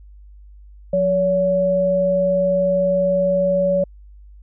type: tone pair together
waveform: sine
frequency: 179.4 / 566 Hz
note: F3 / C#5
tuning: +47 / +36 cents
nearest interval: octave + minor sixth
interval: 1989 cents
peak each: -23 / -15 dBFS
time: 0.93-3.84 s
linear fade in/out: 5 ms
effects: added 50 Hz sine -40 dBFS peak until 4.42 s